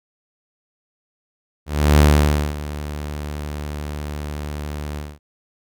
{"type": "tone with ADSR envelope", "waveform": "sawtooth", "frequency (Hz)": 74.1, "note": "D2", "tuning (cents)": 16, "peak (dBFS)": -5, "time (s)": [1.66, 5.19], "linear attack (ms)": 330, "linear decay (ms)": 550, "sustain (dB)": -17, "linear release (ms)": 220, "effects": []}